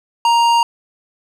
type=tone with tanh clipping; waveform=sine; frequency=935 Hz; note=A#5; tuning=5 cents sharp; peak=-12 dBFS; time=0.25-0.63 s; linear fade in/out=2 ms; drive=15 dB; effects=none